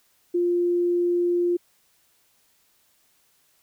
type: tone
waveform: sine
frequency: 350 Hz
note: F4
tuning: 4 cents sharp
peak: -19 dBFS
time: 0.34-1.57 s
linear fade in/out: 10 ms
effects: white hiss -64 dBFS RMS until 3.62 s